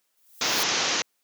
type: noise with exponential growth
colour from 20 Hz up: violet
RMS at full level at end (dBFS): -28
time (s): 0.17-0.63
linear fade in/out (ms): 0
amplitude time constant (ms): 100
type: low-pass noise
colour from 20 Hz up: white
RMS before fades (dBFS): -25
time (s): 0.41-1.02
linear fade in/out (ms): 2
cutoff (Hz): 6700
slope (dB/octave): 96
effects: white hiss -73 dBFS RMS until 1.23 s + high-pass 200 Hz 12 dB/octave